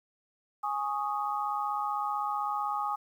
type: chord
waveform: sine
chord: Ab suspended fourth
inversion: none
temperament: equal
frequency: 830.6 / 1108.7 / 1244.5 Hz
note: Ab5 / Db6 / Eb6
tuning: 0 / 0 / 0 cents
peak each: -32 / -36 / -33 dBFS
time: 0.63-2.96 s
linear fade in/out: 10 ms
effects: 10-bit